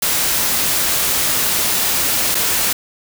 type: noise with dropouts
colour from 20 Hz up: white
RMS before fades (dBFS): -17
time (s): 0.02-2.73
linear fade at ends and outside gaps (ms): 5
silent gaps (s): 2.347-2.351
effects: none